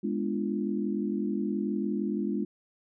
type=chord; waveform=sine; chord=G# diminished seventh; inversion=none; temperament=equal with one note detuned; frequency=207.7 / 246.9 / 293.7 / 345 Hz; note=G#3 / B3 / D4 / F4; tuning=0 / 0 / 0 / -21 cents; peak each=-30 / -35 / -34 / -34 dBFS; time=0.03-2.45 s; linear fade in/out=10 ms; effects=none